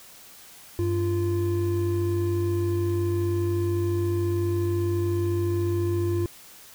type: tone pair together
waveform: triangle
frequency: 97.1 / 345.5 Hz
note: G2 / F4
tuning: -16 / -19 cents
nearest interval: octave + minor seventh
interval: 2197 cents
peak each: -23 dBFS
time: 0.79-6.26 s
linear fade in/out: 0 ms
effects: white hiss -48 dBFS RMS until 6.74 s